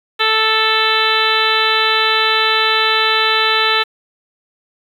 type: harmonic tone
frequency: 440 Hz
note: A4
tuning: in tune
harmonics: 1 / 2 / 3 / 4 / 5 / 6 / 7 / 8 / 9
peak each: -22 / -22 / -18 / -19 / -23 / -21 / -22 / -21 / -20 dBFS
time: 0.19-3.84 s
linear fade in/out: 20 ms
effects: 7-bit